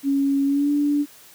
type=tone with pitch glide; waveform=sine; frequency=277.2 to 290.5 Hz; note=C#4 to D4; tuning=0 to -19 cents; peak=-17 dBFS; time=0.03-1.06 s; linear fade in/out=50 ms; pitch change=+81 cents; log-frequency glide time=0.46-0.71 s; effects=white hiss -48 dBFS RMS until 1.34 s + high-pass 80 Hz 12 dB/octave